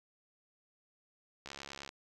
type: click train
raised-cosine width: 0.2 ms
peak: -27 dBFS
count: 31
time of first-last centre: 1.46-1.891 s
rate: 69.6 Hz
effects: none